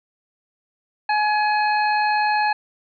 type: harmonic tone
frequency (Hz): 844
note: G#5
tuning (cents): +28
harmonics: 1 / 2 / 3 / 5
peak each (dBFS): -18 / -24 / -28 / -32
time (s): 1.09-2.53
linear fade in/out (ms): 5
effects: none